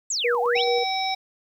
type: exponential two-way sweep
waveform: sine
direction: down then up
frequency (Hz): 7990 to 694 to 4275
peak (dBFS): -23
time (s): 0.1-0.64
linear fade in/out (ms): 5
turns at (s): 0.41
type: tone with tremolo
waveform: sine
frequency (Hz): 480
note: B4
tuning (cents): -49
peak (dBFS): -20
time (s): 0.24-0.84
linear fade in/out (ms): 10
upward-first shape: square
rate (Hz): 4.6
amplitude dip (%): 30
type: harmonic tone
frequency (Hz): 765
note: G5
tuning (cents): -42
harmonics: 1 / 3 / 5 / 7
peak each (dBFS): -25 / -31 / -30 / -31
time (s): 0.55-1.15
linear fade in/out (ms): 10
effects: 9-bit